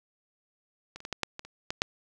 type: clicks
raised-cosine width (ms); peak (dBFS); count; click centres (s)
0.2; -25 / -29 / -19 / -14 / -10 / -21 / -28 / -14 / -7; 9; 0.96 / 1.004 / 1.051 / 1.127 / 1.233 / 1.394 / 1.45 / 1.705 / 1.819
effects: none